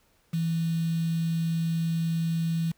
sine tone with quantisation, 164.81 Hz, E3, in tune, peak -24 dBFS, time 0.33-2.72 s, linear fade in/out 10 ms, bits 7, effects pink hiss -66 dBFS RMS until 2.77 s

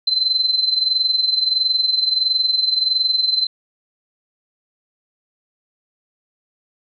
sine tone with amplitude modulation, 4074 Hz, C8, 47 cents flat, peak -12 dBFS, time 0.07-3.47 s, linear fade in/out 5 ms, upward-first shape sine, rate 21.5 Hz, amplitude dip 70%, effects none

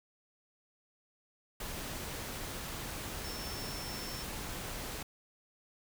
sine tone in noise, 5380 Hz, E8, 34 cents sharp, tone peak -45 dBFS, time 3.24-4.23 s, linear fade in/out 5 ms, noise pink, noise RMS -41 dBFS, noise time 1.6-5.03 s, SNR -7 dB, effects none

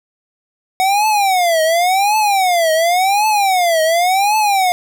square tone with vibrato, 740 Hz, F#5, in tune, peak -12 dBFS, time 0.8-4.72 s, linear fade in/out 0 ms, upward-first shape triangle, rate 0.91 Hz, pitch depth 290 cents each way, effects none

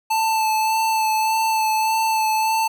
square tone with vibrato, 880 Hz, A5, in tune, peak -18 dBFS, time 0.1-2.68 s, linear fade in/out 10 ms, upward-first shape sine, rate 1.7 Hz, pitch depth 18 cents each way, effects none

